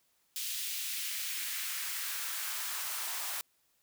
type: noise with high-pass filter sweep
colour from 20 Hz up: white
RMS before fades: -37 dBFS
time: 0.36-3.41 s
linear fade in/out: 0 ms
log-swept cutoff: 3200 to 810 Hz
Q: 1.4
effects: white hiss -73 dBFS RMS until 3.82 s